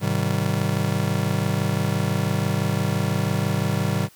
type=chord; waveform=square; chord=Ab major seventh; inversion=none; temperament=just; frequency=103.83 / 129.78 / 155.74 / 194.67 Hz; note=Ab2 / C3 / Eb3 / G3; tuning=0 / -14 / +2 / -12 cents; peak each=-27 dBFS; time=0-4.09 s; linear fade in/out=50 ms; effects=white hiss -53 dBFS RMS until 4.15 s